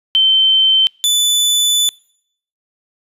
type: tone pair in turn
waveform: sine / sawtooth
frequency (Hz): 3095 / 3490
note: G7 / A7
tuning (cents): -23 / -15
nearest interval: major second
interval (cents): 208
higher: second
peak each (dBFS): -8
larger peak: neither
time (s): 0.15-0.87 / 1.04-1.89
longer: second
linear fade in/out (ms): 0
effects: noise-tail reverb RT60 0.7 s tail -26 dB re dry + resampled to 32000 Hz